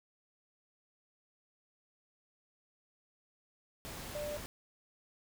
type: tone in noise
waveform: sine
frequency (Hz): 592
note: D5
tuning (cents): +14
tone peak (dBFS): -37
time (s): 4.15-4.37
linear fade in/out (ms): 0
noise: pink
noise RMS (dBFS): -45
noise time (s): 3.85-4.46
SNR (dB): +5
effects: none